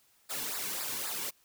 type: noise with flanger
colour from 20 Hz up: white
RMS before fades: -36 dBFS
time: 0.29-1.31 s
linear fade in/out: 20 ms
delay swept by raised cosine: 0.32 to 1.62 ms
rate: 3.8 Hz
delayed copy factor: -0.75
effects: white hiss -67 dBFS RMS until 1.44 s